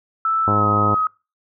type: tone with pitch glide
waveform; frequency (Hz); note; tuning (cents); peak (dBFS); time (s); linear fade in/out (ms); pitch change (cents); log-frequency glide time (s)
sine; 1318.5 to 1266.3; E6 to D#6; 0 to +30; -16; 0.25-1.07; 2; -70; 0.49-0.66
type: harmonic tone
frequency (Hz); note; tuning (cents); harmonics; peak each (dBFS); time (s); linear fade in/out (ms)
103.83; G#2; 0; 1 / 2 / 3 / 4 / 5 / 6 / 7 / 8 / 9 / 10; -22 / -25 / -27 / -28 / -29 / -30 / -30 / -31 / -32 / -32; 0.47-0.95; 10
effects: noise-tail reverb RT60 0.3 s tail -23 dB re dry